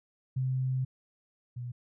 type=tone pair in turn; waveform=sine; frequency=130 / 122.28 Hz; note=C3 / B2; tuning=-11 / -17 cents; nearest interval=minor second; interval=106 cents; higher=first; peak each=-27 / -35 dBFS; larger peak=first; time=0.36-0.85 / 1.56-1.72 s; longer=first; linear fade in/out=10 ms; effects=none